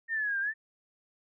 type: exponential two-way sweep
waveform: sine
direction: down then up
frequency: 1844 to 1568 to 1816 Hz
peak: -28 dBFS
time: 0.08-0.54 s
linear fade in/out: 50 ms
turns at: 0.4 s
effects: none